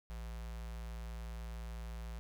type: tone with notch filter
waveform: square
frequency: 56.9 Hz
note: A#1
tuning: 41 cents flat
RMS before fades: -44 dBFS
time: 0.1-2.19 s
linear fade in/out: 0 ms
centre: 310 Hz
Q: 1.2
effects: none